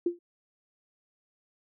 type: tone with exponential decay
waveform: sine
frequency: 347.1 Hz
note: F4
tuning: 11 cents flat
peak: -20 dBFS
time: 0.06-0.19 s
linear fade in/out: 5 ms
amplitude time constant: 28 ms
effects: none